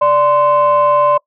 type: tone pair together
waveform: sine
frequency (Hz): 587.3 / 1038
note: D5 / C6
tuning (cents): 0 / -14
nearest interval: minor seventh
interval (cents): 986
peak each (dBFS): -10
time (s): 0.01-1.18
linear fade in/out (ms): 10
effects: noise-tail reverb RT60 0.1 s tail -23 dB re dry + tanh soft clip ceiling -4 dBFS